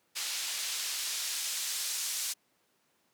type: noise with band-pass filter sweep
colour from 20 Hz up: white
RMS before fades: -35 dBFS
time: 0.15-2.34 s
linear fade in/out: 20 ms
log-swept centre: 3900 to 6200 Hz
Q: 0.78
effects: pink hiss -72 dBFS RMS until 3.13 s + high-pass 200 Hz 12 dB/octave